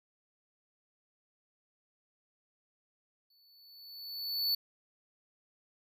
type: tone with exponential growth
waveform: square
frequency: 4465 Hz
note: C#8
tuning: 12 cents sharp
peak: -27 dBFS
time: 3.3-4.55 s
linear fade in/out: 5 ms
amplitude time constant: 270 ms
effects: none